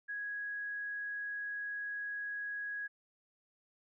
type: tone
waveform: sine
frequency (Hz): 1661.2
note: G#6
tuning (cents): 0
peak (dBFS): -37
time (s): 0.08-2.88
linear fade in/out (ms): 20
effects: none